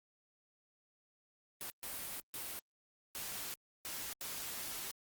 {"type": "noise bursts at uneven times", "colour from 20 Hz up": "white", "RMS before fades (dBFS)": -43, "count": 6, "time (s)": [[1.61, 1.7], [1.83, 2.2], [2.34, 2.59], [3.15, 3.54], [3.85, 4.13], [4.21, 4.91]], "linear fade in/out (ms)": 0, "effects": ["Opus 32 kbps"]}